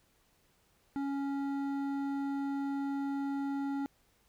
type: tone with hard clipping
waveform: sine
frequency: 278 Hz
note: C#4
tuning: 5 cents sharp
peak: -34 dBFS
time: 0.96-3.86 s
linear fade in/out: 0 ms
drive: 10 dB
effects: pink hiss -70 dBFS RMS until 4.28 s